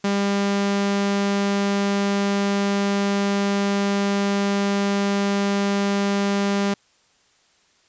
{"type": "tone", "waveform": "sawtooth", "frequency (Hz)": 200, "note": "G3", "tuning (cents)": 35, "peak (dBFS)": -15, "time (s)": [0.04, 6.74], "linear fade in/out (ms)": 5, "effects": ["white hiss -60 dBFS RMS until 7.88 s", "resampled to 16000 Hz"]}